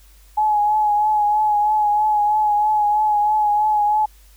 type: tone with vibrato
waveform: sine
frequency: 843 Hz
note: G#5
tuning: 26 cents sharp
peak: -14 dBFS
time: 0.37-4.06 s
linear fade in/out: 10 ms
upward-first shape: triangle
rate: 3.1 Hz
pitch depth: 37 cents each way
effects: added 50 Hz sine -46 dBFS peak until 4.36 s + white hiss -54 dBFS RMS until 4.36 s